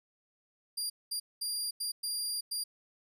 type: tone bursts at uneven times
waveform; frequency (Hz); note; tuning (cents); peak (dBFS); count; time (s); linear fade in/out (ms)
25% pulse; 4791; D8; +34; -28; 6; 0.77-0.9 / 1.11-1.2 / 1.41-1.71 / 1.8-1.92 / 2.03-2.41 / 2.51-2.64; 10
effects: none